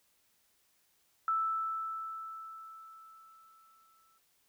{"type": "tone with exponential decay", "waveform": "sine", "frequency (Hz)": 1318.5, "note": "E6", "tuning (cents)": 0, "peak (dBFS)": -27, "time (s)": [1.28, 4.18], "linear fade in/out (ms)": 1, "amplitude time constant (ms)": 630, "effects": ["white hiss -72 dBFS RMS until 4.48 s"]}